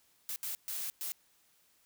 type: noise bursts at uneven times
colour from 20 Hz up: blue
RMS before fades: -38 dBFS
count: 4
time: 0.29-0.36 / 0.43-0.55 / 0.68-0.9 / 1.01-1.12 s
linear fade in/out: 0 ms
effects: white hiss -69 dBFS RMS until 1.85 s